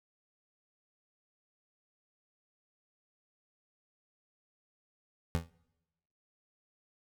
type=tone with exponential decay; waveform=25% pulse; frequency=83.2 Hz; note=E2; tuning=17 cents sharp; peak=-22 dBFS; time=5.35-5.5 s; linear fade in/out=0 ms; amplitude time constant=31 ms; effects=noise-tail reverb RT60 1.0 s tail -25 dB re dry